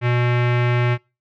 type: tone with low-pass filter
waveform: square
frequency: 121.7 Hz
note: B2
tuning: 25 cents flat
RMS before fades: -18 dBFS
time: 0.01-0.98 s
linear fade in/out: 50 ms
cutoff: 2300 Hz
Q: 2.7
effects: noise-tail reverb RT60 0.3 s tail -26 dB re dry